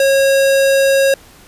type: tone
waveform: square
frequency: 545 Hz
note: C#5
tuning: 29 cents flat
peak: -10 dBFS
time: 0-1.14 s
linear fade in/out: 2 ms
effects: pink hiss -43 dBFS RMS until 1.47 s + resampled to 32000 Hz